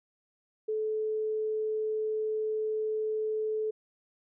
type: tone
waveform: sine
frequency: 433.3 Hz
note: A4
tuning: 27 cents flat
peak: -28 dBFS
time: 0.68-3.71 s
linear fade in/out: 10 ms
effects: none